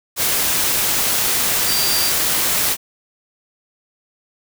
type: tone in noise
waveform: sine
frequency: 4714 Hz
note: D8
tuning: 6 cents sharp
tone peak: -21 dBFS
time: 1.65-2.13 s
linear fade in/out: 50 ms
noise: white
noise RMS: -18 dBFS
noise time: 0.16-2.77 s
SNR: -6 dB
effects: none